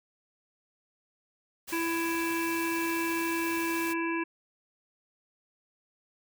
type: noise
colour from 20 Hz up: white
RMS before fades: -40 dBFS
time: 1.67-3.94 s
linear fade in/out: 20 ms
type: harmonic tone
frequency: 332.7 Hz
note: E4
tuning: 16 cents sharp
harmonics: 1 / 3 / 5 / 7 / 8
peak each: -30 / -35 / -37 / -38 / -39 dBFS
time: 1.72-4.24 s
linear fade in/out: 10 ms
effects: none